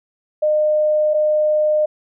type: tone pair in turn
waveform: sine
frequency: 609 / 609 Hz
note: D#5 / D#5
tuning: -37 / -37 cents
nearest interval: unison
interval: 0 cents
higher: neither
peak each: -13 dBFS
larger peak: neither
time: 0.42-1.14 / 1.14-1.86 s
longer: neither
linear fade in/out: 10 ms
effects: none